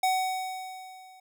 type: tone with level ramp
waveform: square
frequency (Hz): 750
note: F#5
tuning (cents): +23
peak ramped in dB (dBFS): -22 to -51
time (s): 0.03-1.2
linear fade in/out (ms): 5
effects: none